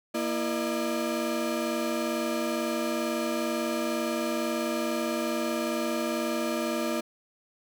35% pulse tone cluster, 235.6 / 333.6 / 605 Hz, A#3 / E4 / D#5, +19 / +21 / -49 cents, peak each -30 dBFS, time 0.14-7.01 s, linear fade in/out 10 ms, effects none

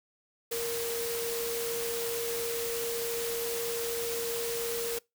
sine tone in noise, 466.2 Hz, A#4, in tune, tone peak -32 dBFS, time 0.51-4.99 s, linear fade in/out 10 ms, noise white, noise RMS -36 dBFS, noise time 0.51-4.99 s, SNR +1 dB, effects noise-tail reverb RT60 0.2 s tail -24 dB re dry

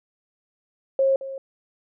sine tone with echo, 539 Hz, C#5, 49 cents flat, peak -16 dBFS, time 0.99-1.16 s, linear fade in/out 2 ms, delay 220 ms, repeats 1, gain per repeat -14 dB, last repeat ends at 1.38 s, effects none

